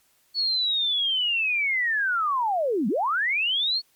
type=linear two-way sweep; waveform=sine; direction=down then up; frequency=4435 to 185 to 4435 Hz; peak=-21 dBFS; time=0.34-3.82 s; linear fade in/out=50 ms; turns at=2.88 s; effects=white hiss -64 dBFS RMS until 3.95 s + MP3 96 kbps